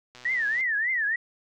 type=click train; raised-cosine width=0.2 ms; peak=-29 dBFS; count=58; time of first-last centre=0.15-0.61 s; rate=124 Hz
type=tone with vibrato; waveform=sine; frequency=1861 Hz; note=A#6; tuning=3 cents flat; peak=-23 dBFS; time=0.25-1.16 s; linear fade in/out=5 ms; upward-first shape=triangle; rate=3.4 Hz; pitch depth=230 cents each way
effects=none